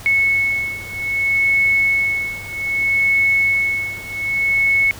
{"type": "beating tone pair", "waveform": "sine", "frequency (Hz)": [2200, 2200.63], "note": ["C#7", "C#7"], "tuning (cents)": [-14, -13], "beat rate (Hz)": 0.63, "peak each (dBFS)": [-19, -17], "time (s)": [0.06, 4.91], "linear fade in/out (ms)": 0, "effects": ["added 100 Hz sine -39 dBFS peak until 4.99 s", "pink hiss -37 dBFS RMS until 4.99 s"]}